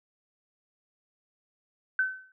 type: tone with exponential decay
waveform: sine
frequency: 1525 Hz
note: G6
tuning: 48 cents flat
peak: -20 dBFS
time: 1.99-2.32 s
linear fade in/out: 2 ms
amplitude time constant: 70 ms
effects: none